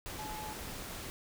sine tone in noise, 856 Hz, A5, 48 cents flat, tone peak -42 dBFS, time 0.19-0.53 s, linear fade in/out 0 ms, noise pink, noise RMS -43 dBFS, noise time 0.06-1.1 s, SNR -2 dB, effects none

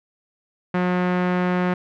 sawtooth tone with low-pass filter, 180 Hz, F#3, 47 cents flat, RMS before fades -21 dBFS, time 0.74-1.74 s, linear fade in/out 5 ms, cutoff 1900 Hz, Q 1.3, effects none

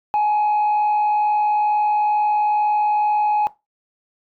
sine tone with frequency modulation, 841 Hz, G#5, 22 cents sharp, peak -13 dBFS, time 0.14-3.47 s, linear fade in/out 0 ms, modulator 62.2 Hz, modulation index 0.28, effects noise-tail reverb RT60 0.2 s tail -18 dB re dry + tanh soft clip ceiling -14 dBFS

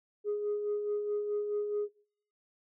sine tone with tremolo, 415.3 Hz, G#4, in tune, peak -27 dBFS, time 0.24-1.89 s, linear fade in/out 50 ms, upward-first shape sine, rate 4.7 Hz, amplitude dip 45%, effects noise-tail reverb RT60 0.6 s tail -23 dB re dry + tanh soft clip ceiling -26 dBFS

